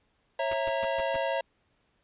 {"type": "chord", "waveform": "square", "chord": "A# diminished", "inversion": "first", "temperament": "equal with one note detuned", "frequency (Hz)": [545.2, 659.3, 932.3], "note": ["C#5", "E5", "A#5"], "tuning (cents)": [-29, 0, 0], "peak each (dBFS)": [-31, -32, -34], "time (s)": [0.39, 1.41], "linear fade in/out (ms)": 5}
{"type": "noise bursts", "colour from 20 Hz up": "pink", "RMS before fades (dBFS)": -39, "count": 5, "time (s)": [0.51, 1.165], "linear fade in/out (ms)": 5, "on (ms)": 27, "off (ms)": 130}
{"effects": ["pink hiss -71 dBFS RMS until 2.03 s", "resampled to 8000 Hz"]}